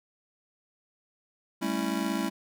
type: chord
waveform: square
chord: A dominant seventh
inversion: third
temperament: just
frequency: 198 / 220 / 275 / 330 Hz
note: G3 / A3 / C#4 / E4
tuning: +18 / 0 / -14 / +2 cents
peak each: -34 dBFS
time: 1.61-2.3 s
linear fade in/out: 20 ms
effects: none